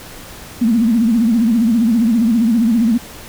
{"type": "tone with vibrato", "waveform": "sine", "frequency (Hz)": 228.8, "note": "A#3", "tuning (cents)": -32, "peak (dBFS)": -10, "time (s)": [0.61, 2.98], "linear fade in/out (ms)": 10, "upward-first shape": "sine", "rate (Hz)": 15, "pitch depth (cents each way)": 120, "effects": ["pink hiss -35 dBFS RMS until 3.28 s"]}